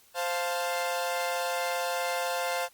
sawtooth chord, F major, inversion second, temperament equal, 523.3 / 698.5 / 880 Hz, C5 / F5 / A5, 0 / 0 / 0 cents, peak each -28 / -28 / -32 dBFS, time 0.14-2.69 s, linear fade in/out 50 ms, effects white hiss -60 dBFS RMS until 2.73 s + Opus 48 kbps

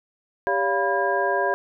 sine tone cluster, 396.1 / 568 / 695 / 983 / 1619 Hz, G4 / C#5 / F5 / B5 / G#6, +18 / +42 / -9 / -8 / -45 cents, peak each -26 dBFS, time 0.47-1.54 s, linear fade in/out 0 ms, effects none

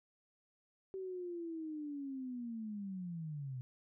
sine linear sweep, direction down, 385.2 to 123.47 Hz, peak -40 dBFS, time 0.94-3.61 s, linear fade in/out 0 ms, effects none

